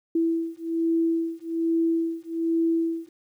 sine beating tone pair, 329.6 / 330.8 Hz, E4 / E4, 0 / +6 cents, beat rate 1.2 Hz, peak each -25 dBFS, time 0.15-3.09 s, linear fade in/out 5 ms, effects 10-bit

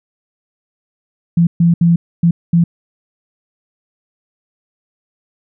sine tone bursts at uneven times, 169.7 Hz, F3, 49 cents flat, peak -7 dBFS, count 5, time 1.37-1.47 / 1.6-1.74 / 1.81-1.96 / 2.23-2.31 / 2.53-2.64 s, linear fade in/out 5 ms, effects none

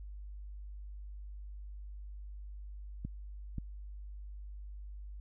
clicks, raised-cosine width 5 ms, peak -26 dBFS, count 2, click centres 3.05 / 3.583 s, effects added 50 Hz sine -43 dBFS peak until 5.2 s

